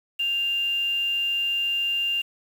sine tone with quantisation, 2794 Hz, F7, in tune, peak -22 dBFS, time 0.19-2.22 s, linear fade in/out 10 ms, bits 7, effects none

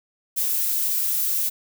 violet noise, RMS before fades -23 dBFS, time 0.36-1.5 s, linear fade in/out 20 ms, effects none

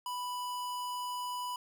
square tone, 989 Hz, B5, 2 cents sharp, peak -36 dBFS, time 0.06-1.56 s, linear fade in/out 2 ms, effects none

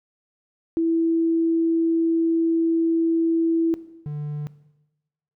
sine / triangle tone pair in turn, 329.6 / 148.14 Hz, E4 / D3, 0 / +15 cents, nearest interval octave + major second, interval 1385 cents, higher first, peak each -18 / -25 dBFS, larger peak first, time 0.77-3.74 / 4.06-4.47 s, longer first, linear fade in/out 0 ms, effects noise-tail reverb RT60 1.0 s tail -17 dB re dry

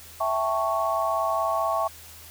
sine chord, A dominant seventh, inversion second, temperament equal, 659.3 / 784 / 880 / 1108.7 Hz, E5 / G5 / A5 / C#6, 0 / 0 / 0 / 0 cents, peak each -26 / -31 / -31 / -26 dBFS, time 0.2-1.88 s, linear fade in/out 10 ms, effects added 81 Hz sine -51 dBFS peak until 2.3 s + white hiss -46 dBFS RMS until 2.3 s

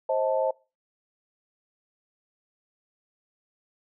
sine chord, A diminished, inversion first, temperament just, 528 / 633.6 / 880 Hz, C5 / Eb5 / A5, +16 / +31 / 0 cents, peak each -25 / -27 / -30 dBFS, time 0.09-0.51 s, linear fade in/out 5 ms, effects noise-tail reverb RT60 0.3 s tail -23 dB re dry

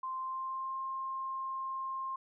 sine tone with pitch glide, 1044 to 1061 Hz, C6 to C6, -4 to +24 cents, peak -35 dBFS, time 0.03-2.16 s, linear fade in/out 5 ms, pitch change +28 cents, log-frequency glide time 0.18-0.8 s, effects none

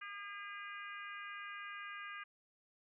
harmonic tone, 405.4 Hz, G#4, 42 cents flat, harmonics 3 / 4 / 5 / 6 / 7, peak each -49 / -49 / -52 / -53 / -57 dBFS, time 0.01-2.24 s, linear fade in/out 10 ms, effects none

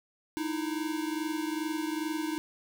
square tone pair together, 307.2 / 329.6 Hz, D#4 / E4, -22 / 0 cents, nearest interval minor second, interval 122 cents, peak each -33 / -36 dBFS, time 0.37-2.38 s, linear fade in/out 0 ms, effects none

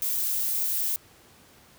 violet noise, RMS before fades -27 dBFS, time 0.02-0.96 s, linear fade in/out 0 ms, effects pink hiss -55 dBFS RMS until 1.78 s + high-pass 60 Hz 12 dB/octave

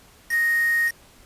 sine tone with quantisation, 1863 Hz, A#6, 2 cents flat, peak -18 dBFS, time 0.29-0.92 s, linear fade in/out 50 ms, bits 5, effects pink hiss -52 dBFS RMS until 1.25 s + resampled to 32000 Hz

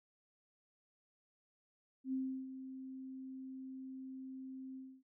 sine tone with ADSR envelope, 262.7 Hz, C4, 7 cents sharp, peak -34 dBFS, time 2.04-5.03 s, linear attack 87 ms, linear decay 340 ms, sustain -11 dB, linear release 270 ms, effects none

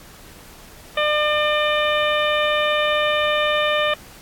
harmonic tone, 600 Hz, D5, 37 cents sharp, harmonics 1 / 2 / 3 / 4 / 5 / 6, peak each -20 / -23 / -25 / -26 / -27 / -28 dBFS, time 0.97-3.94 s, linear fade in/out 5 ms, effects pink hiss -44 dBFS RMS until 4.21 s + AAC 64 kbps

